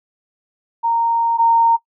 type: tone pair in turn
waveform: sine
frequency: 926 / 921.9 Hz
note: A#5 / A#5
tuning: -12 / -19 cents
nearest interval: unison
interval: 7 cents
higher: first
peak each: -14 / -10 dBFS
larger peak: second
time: 0.83-1.38 / 1.38-1.77 s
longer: first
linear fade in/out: 20 ms
effects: noise-tail reverb RT60 0.1 s tail -20 dB re dry